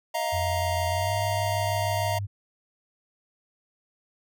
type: chord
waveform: square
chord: Eb suspended second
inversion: none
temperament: equal with one note detuned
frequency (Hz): 632 / 698.5 / 932.3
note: Eb5 / F5 / Bb5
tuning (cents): +27 / 0 / 0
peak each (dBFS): -31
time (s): 0.14-2.19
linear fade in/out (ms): 10
type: tone with pitch glide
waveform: sine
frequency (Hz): 88.9 to 100.36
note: F2 to G2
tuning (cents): +31 to +41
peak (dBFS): -28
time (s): 0.32-2.27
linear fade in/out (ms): 20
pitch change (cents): +210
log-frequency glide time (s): 0.89-1.14
effects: none